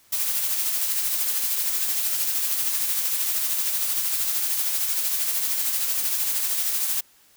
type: noise with tremolo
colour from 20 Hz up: blue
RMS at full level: -23 dBFS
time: 0.12-7.01 s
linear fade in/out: 10 ms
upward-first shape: sine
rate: 13 Hz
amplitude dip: 35%
effects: white hiss -57 dBFS RMS until 7.36 s